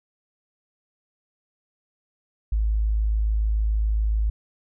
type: tone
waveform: sine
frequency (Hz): 53.5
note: A1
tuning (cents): -48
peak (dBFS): -19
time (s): 2.52-4.3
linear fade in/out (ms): 5
effects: none